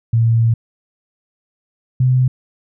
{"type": "tone pair in turn", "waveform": "sine", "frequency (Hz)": [114.8, 127.81], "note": ["A#2", "C3"], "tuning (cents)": [-26, -40], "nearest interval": "major second", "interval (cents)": 186, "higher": "second", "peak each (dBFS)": [-10, -10], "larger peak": "neither", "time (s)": [[0.13, 0.54], [2, 2.28]], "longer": "first", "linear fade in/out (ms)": 5, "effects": []}